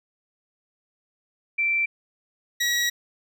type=tone pair in turn; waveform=sine / 20% pulse; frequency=2343 / 1916.2 Hz; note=D7 / A#6; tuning=-5 / +47 cents; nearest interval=minor third; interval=348 cents; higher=first; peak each=-20 / -16 dBFS; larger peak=second; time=1.58-1.86 / 2.6-2.9 s; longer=second; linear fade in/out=10 ms; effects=none